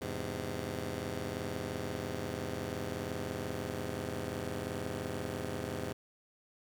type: chord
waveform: 10% pulse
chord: E augmented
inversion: none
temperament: just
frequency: 82.41 / 103.01 / 128.76 Hz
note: E2 / G#2 / B#2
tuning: 0 / -14 / -27 cents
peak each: -33 dBFS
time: 0.01-5.93 s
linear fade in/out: 10 ms
effects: none